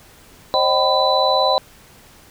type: tone cluster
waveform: sine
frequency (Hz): 535 / 615 / 769 / 1001 / 3982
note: C5 / D#5 / G5 / B5 / B7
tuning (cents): +38 / -20 / -33 / +23 / +14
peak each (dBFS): -20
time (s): 0.54-1.58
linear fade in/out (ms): 0
effects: pink hiss -47 dBFS RMS until 2.3 s